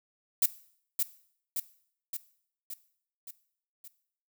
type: noise with echo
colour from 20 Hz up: violet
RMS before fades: -23 dBFS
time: 0.42-0.46 s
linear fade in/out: 5 ms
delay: 570 ms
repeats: 6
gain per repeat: -4 dB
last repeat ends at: 3.88 s
effects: noise-tail reverb RT60 0.6 s tail -17 dB re dry